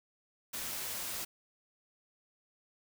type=noise; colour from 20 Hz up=white; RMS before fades=-39 dBFS; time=0.53-1.25 s; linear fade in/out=10 ms; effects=none